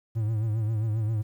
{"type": "tone with vibrato", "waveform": "triangle", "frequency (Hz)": 109.5, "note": "A2", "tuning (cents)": -8, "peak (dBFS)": -22, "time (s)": [0.15, 1.23], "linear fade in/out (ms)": 20, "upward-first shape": "triangle", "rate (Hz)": 7.5, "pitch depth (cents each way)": 90, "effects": ["10-bit"]}